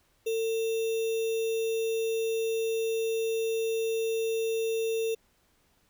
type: tone with sample-and-hold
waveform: sine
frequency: 450 Hz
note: A4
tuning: 39 cents sharp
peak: -26 dBFS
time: 0.26-5.15 s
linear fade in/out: 10 ms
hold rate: 3150 Hz
effects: pink hiss -68 dBFS RMS until 5.89 s